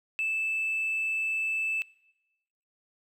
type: tone with hard clipping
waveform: triangle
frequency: 2632 Hz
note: E7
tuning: 3 cents flat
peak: -26 dBFS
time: 0.19-1.82 s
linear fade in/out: 0 ms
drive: 2 dB
effects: noise-tail reverb RT60 1.0 s tail -23 dB re dry